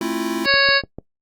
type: chord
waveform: square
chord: F major seventh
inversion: first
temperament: equal with one note detuned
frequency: 220 / 266.8 / 329.6 / 349.2 Hz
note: A3 / C4 / E4 / F4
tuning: 0 / +34 / 0 / 0 cents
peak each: -29 / -29 / -25 / -28 dBFS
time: 0.01-0.46 s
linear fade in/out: 2 ms
type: harmonic tone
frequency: 554.4 Hz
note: C#5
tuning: in tune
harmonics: 1 / 2 / 3 / 4 / 5 / 7 / 8 / 9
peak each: -21 / -24 / -16 / -23 / -23 / -23 / -20 / -25 dBFS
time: 0.44-0.82 s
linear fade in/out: 50 ms
type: click train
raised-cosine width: 2 ms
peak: -17 dBFS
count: 4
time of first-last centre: 0.54-0.986 s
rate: 6.73 Hz
effects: noise-tail reverb RT60 0.1 s tail -21 dB re dry + Opus 48 kbps